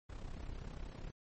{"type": "noise with amplitude modulation", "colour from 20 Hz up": "brown", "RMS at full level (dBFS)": -42, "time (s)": [0.09, 1.11], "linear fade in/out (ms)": 10, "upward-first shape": "sine", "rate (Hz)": 32.7, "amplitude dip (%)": 70, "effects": ["MP3 32 kbps"]}